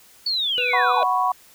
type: linear sweep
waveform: sine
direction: down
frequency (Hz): 4520 to 565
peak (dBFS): -20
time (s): 0.26-1.04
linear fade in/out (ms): 5
type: harmonic tone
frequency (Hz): 493.9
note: B4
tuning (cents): 0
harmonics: 1 / 3 / 5 / 7 / 8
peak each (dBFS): -27 / -32 / -32 / -36 / -33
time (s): 0.58-1.03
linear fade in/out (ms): 0
type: chord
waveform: sine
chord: F# suspended fourth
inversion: none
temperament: equal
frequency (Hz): 740 / 987.8 / 1108.7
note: F#5 / B5 / C#6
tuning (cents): 0 / 0 / 0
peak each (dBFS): -22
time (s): 0.73-1.32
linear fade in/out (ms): 5
effects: white hiss -51 dBFS RMS until 1.54 s